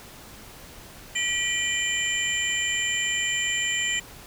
sine tone cluster, 1936 / 2383 / 3042 / 7270 Hz, B6 / D7 / F#7 / A#8, -35 / +25 / +47 / -44 cents, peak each -29 dBFS, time 1.15-4 s, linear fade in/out 10 ms, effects pink hiss -45 dBFS RMS until 4.26 s

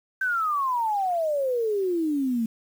sine exponential sweep, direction down, 1568 to 220.9 Hz, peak -22 dBFS, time 0.21-2.46 s, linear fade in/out 5 ms, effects 8-bit

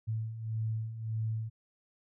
sine beating tone pair, 109.6 / 111.3 Hz, A2 / A2, -6 / +20 cents, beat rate 1.7 Hz, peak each -39 / -33 dBFS, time 0.07-1.5 s, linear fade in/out 20 ms, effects none

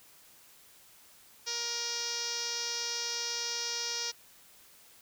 5% pulse tone with low-pass filter, 471.7 Hz, A#4, 20 cents sharp, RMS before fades -35 dBFS, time 1.46-4.12 s, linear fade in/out 20 ms, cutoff 5600 Hz, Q 5.6, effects white hiss -58 dBFS RMS until 5.01 s

